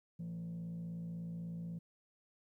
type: tone with frequency modulation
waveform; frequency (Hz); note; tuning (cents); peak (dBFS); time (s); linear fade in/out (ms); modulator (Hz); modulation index
sine; 169.5; E3; +49; -38; 0.19-1.79; 10; 56.3; 0.43
effects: tanh soft clip ceiling -39 dBFS + 13-bit